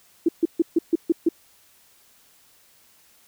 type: tone bursts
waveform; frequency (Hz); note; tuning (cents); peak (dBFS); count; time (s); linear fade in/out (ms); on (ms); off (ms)
sine; 332.1; E4; +13; -14; 7; 0.26-1.289; 5; 27; 140
effects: white hiss -57 dBFS RMS until 3.27 s